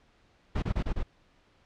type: noise bursts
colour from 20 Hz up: brown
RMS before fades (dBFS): -28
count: 5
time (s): 0.55-1.032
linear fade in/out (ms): 10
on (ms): 74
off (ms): 28
effects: pink hiss -64 dBFS RMS until 1.65 s + low-pass 4000 Hz 12 dB/octave